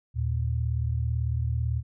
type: tone pair together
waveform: sine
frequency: 78.5 / 116.54 Hz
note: D#2 / A#2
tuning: +16 / 0 cents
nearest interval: perfect fifth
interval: 684 cents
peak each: -27 dBFS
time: 0.14-1.83 s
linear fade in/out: 50 ms
effects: none